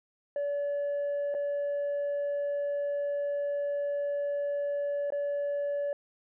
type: tone with dropouts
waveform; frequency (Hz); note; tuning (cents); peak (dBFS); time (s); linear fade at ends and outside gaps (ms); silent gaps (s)
sine; 573; D5; -43; -26; 0.36-5.93; 2; 1.342-1.348 / 5.104-5.122
effects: tanh soft clip ceiling -27 dBFS